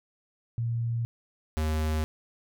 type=tone pair in turn; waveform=sine / square; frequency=116.7 / 77.89 Hz; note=A#2 / D#2; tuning=+2 / +2 cents; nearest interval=perfect fifth; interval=700 cents; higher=first; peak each=-26 dBFS; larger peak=neither; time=0.58-1.05 / 1.57-2.04 s; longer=neither; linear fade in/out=0 ms; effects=none